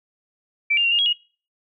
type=tone with pitch steps; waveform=sine; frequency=2329 / 2802 / 2753 / 2832 / 3303 / 2875 Hz; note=D7 / F7 / F7 / F7 / G#7 / F7; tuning=-15 / +5 / -25 / +23 / -10 / +50 cents; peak=-16 dBFS; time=0.7-1.132 s; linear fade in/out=10 ms; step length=72 ms; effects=noise-tail reverb RT60 0.4 s tail -24 dB re dry